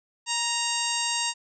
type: harmonic tone with a mistuned harmonic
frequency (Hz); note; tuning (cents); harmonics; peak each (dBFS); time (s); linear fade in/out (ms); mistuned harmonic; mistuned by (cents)
932.3; A#5; 0; 1 / 2 / 3 / 4 / 5 / 6 / 7 / 8 / 9; -32 / -36 / -31 / -34 / -33 / -36 / -35 / -33 / -36; 0.26-1.34; 50; 1; +17
effects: none